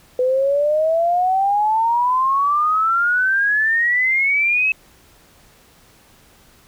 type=exponential sweep; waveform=sine; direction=up; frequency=498.9 to 2600 Hz; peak=-14 dBFS; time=0.19-4.72 s; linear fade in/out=2 ms; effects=pink hiss -51 dBFS RMS until 6.67 s